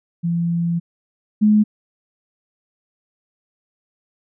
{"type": "tone pair in turn", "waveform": "sine", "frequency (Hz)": [169.9, 211.7], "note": ["F3", "G#3"], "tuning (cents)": [-47, 33], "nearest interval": "major third", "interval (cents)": 380, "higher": "second", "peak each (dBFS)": [-17, -10], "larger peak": "second", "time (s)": [[0.23, 0.8], [1.41, 1.64]], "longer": "first", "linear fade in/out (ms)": 20, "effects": []}